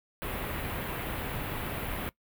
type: band-stop noise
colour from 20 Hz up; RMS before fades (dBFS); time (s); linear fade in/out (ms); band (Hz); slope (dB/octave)
pink; -35; 0.22-2.09; 0; 3100 to 12000; 24
effects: noise-tail reverb RT60 0.1 s tail -20 dB re dry